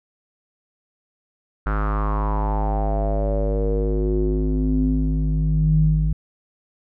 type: tone with low-pass filter sweep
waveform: square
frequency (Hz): 51.9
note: G#1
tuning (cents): 0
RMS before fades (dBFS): -20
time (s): 1.66-6.13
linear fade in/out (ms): 5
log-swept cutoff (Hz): 1400 to 130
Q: 6
effects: none